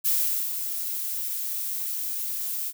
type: noise with ADSR envelope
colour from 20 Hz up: violet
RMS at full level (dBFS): -22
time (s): 0.04-2.73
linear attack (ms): 22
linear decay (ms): 440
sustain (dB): -8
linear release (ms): 52
effects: none